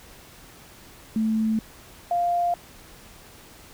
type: tone pair in turn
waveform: sine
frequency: 220 / 698.5 Hz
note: A3 / F5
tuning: 0 / 0 cents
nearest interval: octave + minor sixth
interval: 2000 cents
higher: second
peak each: -20 dBFS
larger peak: neither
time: 1.16-1.59 / 2.11-2.54 s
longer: neither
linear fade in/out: 2 ms
effects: pink hiss -48 dBFS RMS until 3.73 s